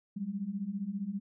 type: beating tone pair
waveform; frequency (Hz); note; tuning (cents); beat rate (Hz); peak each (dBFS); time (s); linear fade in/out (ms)
sine; 189 / 204; F#3 / G#3; +37 / -31; 15; -38 / -35; 0.16-1.2; 10
effects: none